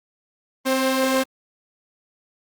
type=tone pair together; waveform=sawtooth; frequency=261.6 / 529.9 Hz; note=C4 / C5; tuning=0 / +22 cents; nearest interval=octave; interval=1222 cents; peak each=-17 dBFS; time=0.65-1.24 s; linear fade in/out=20 ms; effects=Opus 24 kbps